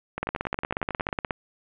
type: two click trains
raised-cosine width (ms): 0.5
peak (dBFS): -11 / -15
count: 19 / 11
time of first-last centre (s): 0.23-1.308 / 0.18-1.089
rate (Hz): 16.7 / 11
effects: resampled to 8000 Hz + 8-bit